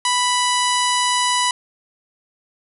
harmonic tone, 987.8 Hz, B5, in tune, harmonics 1 / 2 / 3 / 4 / 5 / 6 / 7 / 8 / 9 / 10, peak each -19 / -25 / -24 / -26 / -29 / -30 / -30 / -32 / -33 / -27 dBFS, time 0.05-1.51 s, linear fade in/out 2 ms, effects none

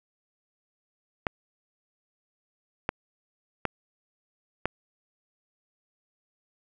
clicks, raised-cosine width 0.5 ms, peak -10 dBFS, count 4, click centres 1.268 / 2.891 / 3.653 / 4.656 s, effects none

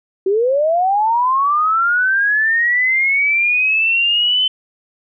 sine linear sweep, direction up, 370 to 3063 Hz, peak -12 dBFS, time 0.26-4.48 s, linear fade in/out 5 ms, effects none

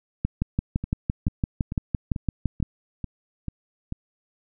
two click trains, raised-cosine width 5 ms, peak -10 / -17 dBFS, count 15 / 8, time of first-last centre 0.25-2.627 / 0.84-3.924 s, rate 5.89 / 2.27 Hz, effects none

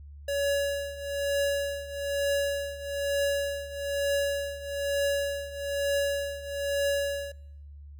square tone with tremolo, 564 Hz, C#5, 30 cents sharp, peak -24 dBFS, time 0.28-7.32 s, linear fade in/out 5 ms, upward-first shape triangle, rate 1.1 Hz, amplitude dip 85%, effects noise-tail reverb RT60 0.9 s tail -25 dB re dry + added 72 Hz sine -43 dBFS peak until 7.99 s

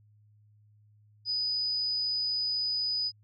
sine tone, 4978 Hz, D#8, in tune, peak -27 dBFS, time 1.25-3.12 s, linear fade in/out 50 ms, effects added 105 Hz sine -58 dBFS peak until 3.23 s + MP3 48 kbps

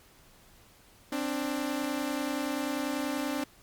sawtooth tone pair together, 263.8 / 294.1 Hz, C4 / D4, +14 / +3 cents, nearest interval major second, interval 189 cents, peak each -29 / -28 dBFS, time 1.12-3.44 s, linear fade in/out 5 ms, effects pink hiss -58 dBFS RMS until 3.62 s + MP3 96 kbps

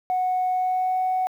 sine tone with pitch glide, 737 to 743.8 Hz, F#5 to F#5, -7 to +9 cents, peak -19 dBFS, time 0.1-1.27 s, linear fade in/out 0 ms, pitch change +16 cents, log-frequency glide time 0.51-1.01 s, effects tanh soft clip ceiling -17 dBFS + 9-bit

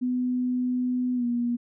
sine tone with pitch glide, 250 to 239.7 Hz, B3 to A#3, +21 to +48 cents, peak -23 dBFS, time 0.01-1.57 s, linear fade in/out 20 ms, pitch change -73 cents, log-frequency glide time 1.15-1.25 s, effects none

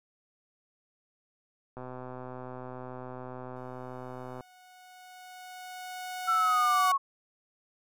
click train, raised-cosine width 1 ms, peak -28 dBFS, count 336, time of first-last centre 1.77-4.408 s, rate 127 Hz
sawtooth tone with exponential growth, 735 Hz, F#5, 12 cents flat, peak -23 dBFS, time 3.56-6.92 s, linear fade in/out 5 ms, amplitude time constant 730 ms
sine linear sweep, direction down, 1352 to 1093 Hz, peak -23 dBFS, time 6.27-6.98 s, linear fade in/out 20 ms
effects none

